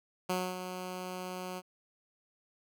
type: tone with ADSR envelope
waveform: 10% pulse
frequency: 183.1 Hz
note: F#3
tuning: 18 cents flat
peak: -21 dBFS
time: 0.29-1.62 s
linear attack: 9 ms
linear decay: 250 ms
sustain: -9 dB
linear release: 42 ms
effects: none